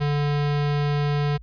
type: tone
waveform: square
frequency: 145.7 Hz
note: D3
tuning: 13 cents flat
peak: -21 dBFS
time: 0-1.38 s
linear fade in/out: 20 ms
effects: added 57 Hz sine -40 dBFS peak until 1.42 s + resampled to 11025 Hz